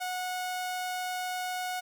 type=tone; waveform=sawtooth; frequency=732 Hz; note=F#5; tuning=19 cents flat; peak=-28 dBFS; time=0-1.81 s; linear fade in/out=20 ms; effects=none